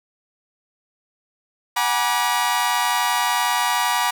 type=chord; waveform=sawtooth; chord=G# half-diminished seventh; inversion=third; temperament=equal with one note detuned; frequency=740 / 830.6 / 962.4 / 1174.7 Hz; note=F#5 / G#5 / B5 / D6; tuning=0 / 0 / -45 / 0 cents; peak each=-22 / -23 / -17 / -22 dBFS; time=1.76-4.11 s; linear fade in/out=10 ms; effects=none